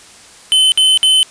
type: tone bursts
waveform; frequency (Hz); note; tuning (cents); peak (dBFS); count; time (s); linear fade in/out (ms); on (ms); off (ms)
square; 3051; G7; -48; -8; 3; 0.52-1.23; 0; 200; 55
effects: white hiss -40 dBFS RMS until 1.3 s + resampled to 22050 Hz